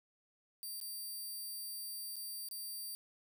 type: tone with dropouts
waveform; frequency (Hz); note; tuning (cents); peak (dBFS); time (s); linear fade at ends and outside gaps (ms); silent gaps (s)
5% pulse; 4700; D8; +1; -35; 0.63-2.95; 0; 0.801-0.813 / 2.158-2.165 / 2.487-2.512
effects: none